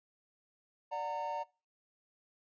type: chord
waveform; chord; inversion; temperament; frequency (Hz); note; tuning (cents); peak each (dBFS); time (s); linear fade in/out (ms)
triangle; D augmented; none; just; 587.3 / 734.2 / 917.7; D5 / F#5 / A#5; 0 / -14 / -27; -39 / -40 / -35; 0.91-1.44; 20
effects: noise-tail reverb RT60 0.3 s tail -22 dB re dry + resampled to 16000 Hz